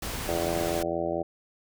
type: noise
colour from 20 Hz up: pink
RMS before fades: -34 dBFS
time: 0.02-0.83 s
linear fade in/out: 5 ms
type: harmonic tone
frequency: 84.4 Hz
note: E2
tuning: 41 cents sharp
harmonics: 1 / 2 / 3 / 4 / 5 / 6 / 7 / 8 / 9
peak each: -43 / -39 / -42 / -32 / -35 / -38 / -31 / -36 / -36 dBFS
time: 0.28-1.23 s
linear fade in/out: 10 ms
effects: none

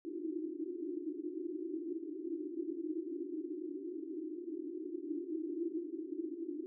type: band-pass noise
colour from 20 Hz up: pink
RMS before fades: -41 dBFS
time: 0.05-6.66 s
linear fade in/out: 0 ms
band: 300 to 360 Hz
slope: 96 dB/octave
effects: none

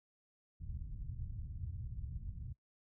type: low-pass noise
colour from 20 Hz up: white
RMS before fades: -44 dBFS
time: 0.6-2.53 s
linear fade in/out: 10 ms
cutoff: 110 Hz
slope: 24 dB/octave
effects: noise-tail reverb RT60 0.1 s tail -17 dB re dry

